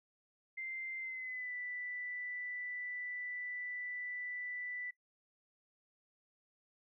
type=tone with pitch glide; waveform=sine; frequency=2086 to 1979.2 Hz; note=C7 to B6; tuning=-6 to +3 cents; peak=-40 dBFS; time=0.57-4.91 s; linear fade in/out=10 ms; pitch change=-91 cents; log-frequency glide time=0.99-1.54 s; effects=noise-tail reverb RT60 0.1 s tail -19 dB re dry